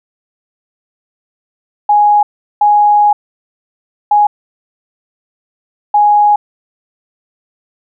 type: tone bursts at uneven times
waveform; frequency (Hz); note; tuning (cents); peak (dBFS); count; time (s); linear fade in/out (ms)
sine; 830.6; G#5; 0; -5; 4; 1.89-2.23 / 2.61-3.13 / 4.11-4.27 / 5.94-6.36; 5
effects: none